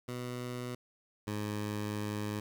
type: tone pair in turn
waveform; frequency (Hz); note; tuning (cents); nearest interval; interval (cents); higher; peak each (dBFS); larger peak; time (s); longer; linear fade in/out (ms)
15% pulse; 123.47 / 104.78; B2 / G#2; 0 / +16; minor third; 284; first; -31 / -28; second; 0.08-0.75 / 1.27-2.4; second; 5
effects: 11-bit